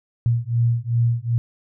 sine beating tone pair, 116.54 / 119.14 Hz, A#2 / A#2, 0 / +38 cents, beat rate 2.6 Hz, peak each -20 dBFS, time 0.26-1.38 s, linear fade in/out 0 ms, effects none

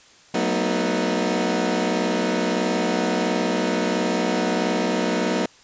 20% pulse chord, B dominant seventh, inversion second, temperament equal with one note detuned, 185 / 225.4 / 246.9 / 311.1 Hz, F#3 / A3 / B3 / D#4, 0 / +42 / 0 / 0 cents, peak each -21 dBFS, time 0.34-5.46 s, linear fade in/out 5 ms, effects white hiss -51 dBFS RMS until 5.63 s + resampled to 16000 Hz

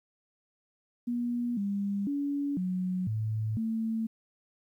sine tone with pitch steps, 240.5 / 200.3 / 284.2 / 183.6 / 109.2 / 223.7 Hz, B3 / G3 / C#4 / F#3 / A2 / A3, -46 / +38 / +43 / -13 / -13 / +29 cents, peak -28 dBFS, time 1.07-4.07 s, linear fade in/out 10 ms, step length 500 ms, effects 11-bit

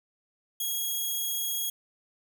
5% pulse tone, 3305 Hz, G#7, 9 cents flat, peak -20 dBFS, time 0.6-1.7 s, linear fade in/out 5 ms, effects none

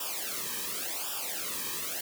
white noise with flanger, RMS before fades -35 dBFS, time 0-2.01 s, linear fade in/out 5 ms, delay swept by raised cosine 0.47 to 1.45 ms, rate 0.9 Hz, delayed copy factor -1, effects none

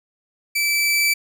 sawtooth tone with level ramp, 2318 Hz, D7, 23 cents flat, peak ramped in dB -15 to -12 dBFS, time 0.55-1.14 s, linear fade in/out 10 ms, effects none

